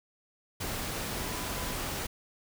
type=tone in noise; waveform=sine; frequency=1001 Hz; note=B5; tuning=23 cents sharp; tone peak=-46 dBFS; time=1.2-1.77 s; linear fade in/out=10 ms; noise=pink; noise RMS=-35 dBFS; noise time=0.6-2.07 s; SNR=-14 dB; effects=none